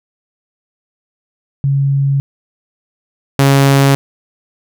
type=tone pair in turn; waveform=sine / sawtooth; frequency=138.59 / 138 Hz; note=C#3 / C#3; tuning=0 / -7 cents; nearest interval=unison; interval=7 cents; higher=first; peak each=-10 / -3 dBFS; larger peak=second; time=1.64-2.2 / 3.39-3.95 s; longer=neither; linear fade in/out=0 ms; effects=none